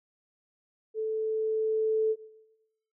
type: tone with level ramp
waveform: sine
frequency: 438.2 Hz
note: A4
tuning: 7 cents flat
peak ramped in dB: -28 to -22 dBFS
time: 0.94-2.16 s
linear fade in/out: 50 ms
effects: noise-tail reverb RT60 0.9 s tail -17 dB re dry